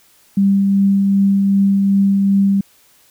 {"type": "tone with tremolo", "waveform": "sine", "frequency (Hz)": 197.2, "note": "G3", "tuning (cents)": 11, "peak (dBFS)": -9, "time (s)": [0.37, 2.61], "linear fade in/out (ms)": 5, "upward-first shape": "triangle", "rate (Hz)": 2.6, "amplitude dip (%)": 25, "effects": ["white hiss -52 dBFS RMS until 3.1 s"]}